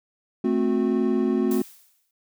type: chord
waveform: triangle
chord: F# diminished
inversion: first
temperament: equal with one note detuned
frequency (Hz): 220 / 261.6 / 363.8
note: A3 / C4 / F#4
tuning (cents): 0 / 0 / -29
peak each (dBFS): -22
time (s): 0.44-1.62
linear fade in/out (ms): 5
type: noise with exponential decay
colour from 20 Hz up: blue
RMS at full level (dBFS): -35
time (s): 1.51-2.11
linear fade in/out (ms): 2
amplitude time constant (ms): 130
effects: none